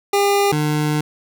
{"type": "tone pair in turn", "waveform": "25% pulse", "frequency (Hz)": [402.6, 150.8], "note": ["G4", "D3"], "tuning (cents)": [46, 46], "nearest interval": "octave + perfect fourth", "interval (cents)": 1700, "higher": "first", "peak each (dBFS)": [-10, -13], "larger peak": "first", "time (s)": [[0.13, 0.52], [0.52, 1.01]], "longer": "second", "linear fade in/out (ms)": 5, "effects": []}